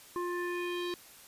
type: tone with low-pass filter sweep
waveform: square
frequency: 352.5 Hz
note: F4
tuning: 16 cents sharp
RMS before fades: -35 dBFS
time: 0.16-0.94 s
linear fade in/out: 0 ms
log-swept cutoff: 1200 to 4200 Hz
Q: 3
effects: white hiss -54 dBFS RMS until 1.27 s + resampled to 32000 Hz